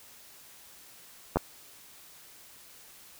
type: clicks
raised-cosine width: 1 ms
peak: -11 dBFS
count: 2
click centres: 1.359 / 1.37 s
effects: white hiss -53 dBFS RMS until 3.19 s